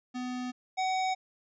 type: tone pair in turn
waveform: square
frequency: 250.1 / 751.8 Hz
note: B3 / F#5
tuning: +22 / +27 cents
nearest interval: octave + perfect fifth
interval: 1905 cents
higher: second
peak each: -34 / -28 dBFS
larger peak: second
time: 0.14-0.52 / 0.77-1.15 s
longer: neither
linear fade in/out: 20 ms
effects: resampled to 16000 Hz